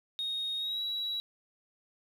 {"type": "tone with pitch glide", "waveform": "sine", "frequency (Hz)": [3729, 3896], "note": ["A#7", "B7"], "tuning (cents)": [0, -24], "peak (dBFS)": -30, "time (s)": [0.19, 1.2], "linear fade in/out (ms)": 0, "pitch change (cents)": 76, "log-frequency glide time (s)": [0.58, 0.81], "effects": ["tanh soft clip ceiling -29 dBFS", "10-bit"]}